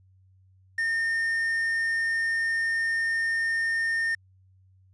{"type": "tone with quantisation", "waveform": "triangle", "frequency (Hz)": 1823, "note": "A#6", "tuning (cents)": -39, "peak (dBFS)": -22, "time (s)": [0.78, 4.15], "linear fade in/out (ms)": 5, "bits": 8, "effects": ["added 94 Hz sine -56 dBFS peak until 4.93 s", "resampled to 24000 Hz"]}